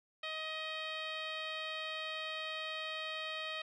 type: tone with low-pass filter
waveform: 10% pulse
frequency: 629 Hz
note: D#5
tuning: 19 cents sharp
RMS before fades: -41 dBFS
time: 0.23-3.62 s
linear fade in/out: 5 ms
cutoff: 3500 Hz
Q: 1.9
effects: none